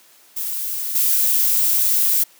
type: noise with level steps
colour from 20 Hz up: violet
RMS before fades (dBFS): -25 / -17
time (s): 0.36-2.24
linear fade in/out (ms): 10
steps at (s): 0.95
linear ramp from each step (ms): 5
effects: white hiss -51 dBFS RMS until 2.39 s + high-pass 200 Hz 12 dB/octave